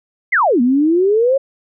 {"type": "exponential two-way sweep", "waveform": "sine", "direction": "down then up", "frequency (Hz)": [2217, 234.7, 558], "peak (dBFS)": -10, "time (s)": [0.32, 1.38], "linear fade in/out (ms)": 10, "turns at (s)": 0.61, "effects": []}